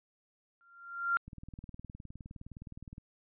sine tone with exponential growth, 1386 Hz, F6, 14 cents flat, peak -24 dBFS, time 0.61-1.17 s, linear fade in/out 0 ms, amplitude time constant 120 ms
click train, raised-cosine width 5 ms, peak -34 dBFS, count 34, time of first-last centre 1.28-2.981 s, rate 19.4 Hz
effects resampled to 8000 Hz

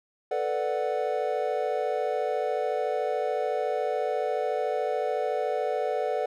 triangle chord, B minor seventh, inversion third, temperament equal, 440 / 493.9 / 587.3 / 740 Hz, A4 / B4 / D5 / F#5, 0 / 0 / 0 / 0 cents, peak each -29 dBFS, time 0.31-6.26 s, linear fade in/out 5 ms, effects none

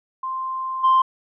sine tone with level steps, 1046.5 Hz, C6, in tune, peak -24 / -11 dBFS, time 0.23-1.02 s, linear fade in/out 5 ms, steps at 0.83 s, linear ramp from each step 20 ms, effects tanh soft clip ceiling -10 dBFS

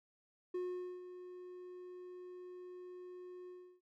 triangle tone with ADSR envelope, 361.6 Hz, F#4, 40 cents flat, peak -34 dBFS, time 0.54-3.81 s, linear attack 7 ms, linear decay 460 ms, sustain -12 dB, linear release 330 ms, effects none

